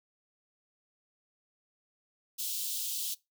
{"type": "high-pass noise", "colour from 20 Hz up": "white", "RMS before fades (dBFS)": -35, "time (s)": [2.38, 3.15], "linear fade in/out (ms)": 20, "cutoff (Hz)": 3000, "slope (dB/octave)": 48, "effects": ["noise-tail reverb RT60 0.2 s tail -21 dB re dry"]}